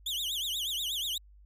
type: tone with vibrato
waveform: 40% pulse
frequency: 3322 Hz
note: G#7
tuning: in tune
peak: -30 dBFS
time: 0.06-1.18 s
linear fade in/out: 5 ms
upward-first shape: triangle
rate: 8.3 Hz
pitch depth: 270 cents each way
effects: added 50 Hz sine -53 dBFS peak until 1.45 s